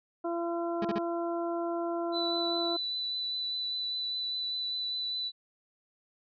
harmonic tone, 340 Hz, F4, 46 cents flat, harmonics 1 / 2 / 3 / 4, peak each -32 / -34 / -41 / -43 dBFS, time 0.24-2.77 s, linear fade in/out 10 ms
30% pulse tone bursts, 207.7 Hz, G#3, in tune, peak -27 dBFS, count 3, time 0.82-0.984 s, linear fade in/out 2 ms, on 28 ms, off 40 ms
sine tone with vibrato, 3982 Hz, B7, 14 cents sharp, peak -31 dBFS, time 2.12-5.32 s, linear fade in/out 50 ms, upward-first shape triangle, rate 5 Hz, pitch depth 14 cents each way
effects resampled to 11025 Hz

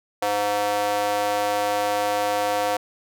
square tone with high-pass filter, 103.1 Hz, G#2, 12 cents flat, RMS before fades -23 dBFS, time 0.22-2.77 s, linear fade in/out 5 ms, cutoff 620 Hz, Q 3.3, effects none

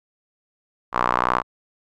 sawtooth tone with band-pass filter, 61.4 Hz, B1, 9 cents flat, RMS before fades -21 dBFS, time 0.92-1.43 s, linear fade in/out 50 ms, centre 1100 Hz, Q 3.9, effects none

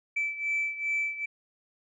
sine beating tone pair, 2318 / 2320.5 Hz, D7 / D7, -23 / -21 cents, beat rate 2.5 Hz, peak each -28 / -32 dBFS, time 0.16-1.26 s, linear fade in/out 10 ms, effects tanh soft clip ceiling -22 dBFS

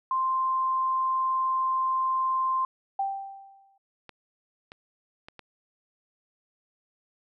sine tone, 1046.5 Hz, C6, in tune, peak -23 dBFS, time 0.11-2.65 s, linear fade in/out 2 ms
sine tone with exponential decay, 784 Hz, G5, in tune, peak -23 dBFS, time 2.99-3.78 s, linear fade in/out 5 ms, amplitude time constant 170 ms
clicks, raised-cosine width 0.3 ms, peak -27 dBFS, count 4, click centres 4.093 / 4.719 / 5.285 / 5.393 s
effects none

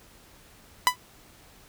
sawtooth tone with exponential decay, 995 Hz, B5, 13 cents sharp, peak -9 dBFS, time 0.87-0.96 s, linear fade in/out 0 ms, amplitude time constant 19 ms, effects pink hiss -54 dBFS RMS until 1.68 s

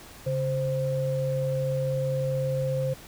sine tone pair together, 138.6 / 523.3 Hz, C#3 / C5, 0 / 0 cents, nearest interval octave + major seventh, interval 2300 cents, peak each -27 dBFS, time 0.26-2.94 s, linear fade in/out 10 ms, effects pink hiss -47 dBFS RMS until 3.07 s

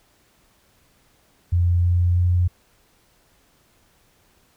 sine tone with pitch steps, 87.31 / 88.02 / 88.73 Hz, F2 / F2 / F2, 0 / +14 / +28 cents, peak -15 dBFS, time 1.52-2.48 s, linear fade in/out 10 ms, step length 320 ms, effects pink hiss -60 dBFS RMS until 4.56 s

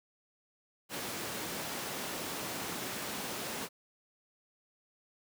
pink high-pass noise, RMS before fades -39 dBFS, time 0.89-3.69 s, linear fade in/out 50 ms, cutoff 190 Hz, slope 12 dB/octave, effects none

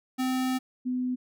square / sine tone pair in turn, 257.7 / 251.8 Hz, C4 / B3, -26 / +34 cents, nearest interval unison, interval 40 cents, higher first, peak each -26 dBFS, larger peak neither, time 0.18-0.59 / 0.85-1.16 s, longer first, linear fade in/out 20 ms, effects none

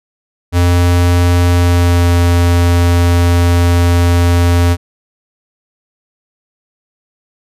square tone with pitch glide, 87.8 to 86.84 Hz, F2 to F2, +10 to -9 cents, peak -8 dBFS, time 0.52-4.77 s, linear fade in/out 50 ms, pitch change -19 cents, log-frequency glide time 1.5-2.12 s, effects resampled to 32000 Hz

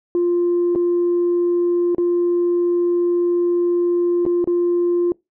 sine tone with dropouts, 349.2 Hz, F4, in tune, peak -13 dBFS, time 0.15-5.12 s, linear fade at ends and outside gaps 1 ms, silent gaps 0.751-0.758 / 1.948-1.982 / 4.253-4.263 / 4.443-4.474 s, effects noise-tail reverb RT60 0.2 s tail -25 dB re dry + tanh soft clip ceiling -12 dBFS

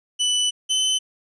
sawtooth tone pair in turn, 2983 / 3040 Hz, F#7 / F#7, +13 / +46 cents, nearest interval unison, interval 33 cents, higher second, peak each -15 / -15 dBFS, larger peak neither, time 0.19-0.51 / 0.69-0.99 s, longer first, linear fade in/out 20 ms, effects resampled to 22050 Hz

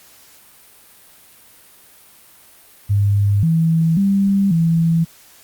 sine tone with pitch steps, 101.2 / 163.3 / 197.2 / 165.3 Hz, G#2 / E3 / G3 / E3, -44 / -16 / +11 / +5 cents, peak -12 dBFS, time 2.89-5.05 s, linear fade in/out 20 ms, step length 540 ms, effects white hiss -47 dBFS RMS until 5.43 s + Opus 48 kbps

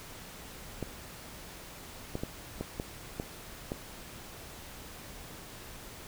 clicks, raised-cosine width 2 ms, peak -20 dBFS, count 7, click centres 0.827 / 2.154 / 2.235 / 2.61 / 2.799 / 3.199 / 3.719 s, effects pink hiss -47 dBFS RMS until 6.07 s

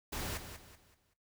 pink noise with echo, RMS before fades -39 dBFS, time 0.12-0.38 s, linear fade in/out 10 ms, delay 190 ms, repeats 4, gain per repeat -9 dB, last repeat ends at 1.14 s, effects noise-tail reverb RT60 0.2 s tail -17 dB re dry

